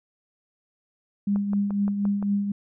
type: tone with tremolo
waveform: sine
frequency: 201.8 Hz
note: G#3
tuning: 49 cents flat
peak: -19 dBFS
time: 1.27-2.52 s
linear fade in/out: 5 ms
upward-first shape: triangle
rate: 4 Hz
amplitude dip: 55%
type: click train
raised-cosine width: 1 ms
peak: -23 dBFS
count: 6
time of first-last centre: 1.36-2.227 s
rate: 5.77 Hz
effects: none